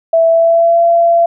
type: tone with pitch glide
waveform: sine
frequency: 659.3 to 679.4 Hz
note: E5 to F5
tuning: 0 to -48 cents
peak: -6 dBFS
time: 0.13-1.26 s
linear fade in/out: 5 ms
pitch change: +52 cents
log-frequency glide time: 0.28-0.81 s
effects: none